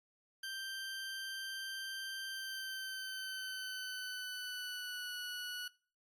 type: tone with pitch glide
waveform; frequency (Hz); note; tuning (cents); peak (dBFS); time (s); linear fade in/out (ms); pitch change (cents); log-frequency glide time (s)
20% pulse; 1568 to 1471.5; G6 to F#6; 0 to -10; -36; 0.43-5.68; 5; -110; 2.28-5.16
effects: noise-tail reverb RT60 0.4 s tail -21 dB re dry + AAC 64 kbps